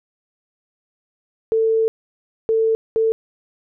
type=tone bursts at uneven times; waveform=sine; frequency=446.3 Hz; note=A4; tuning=25 cents sharp; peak=-14 dBFS; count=3; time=1.52-1.88 / 2.49-2.75 / 2.96-3.12 s; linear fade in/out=0 ms; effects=none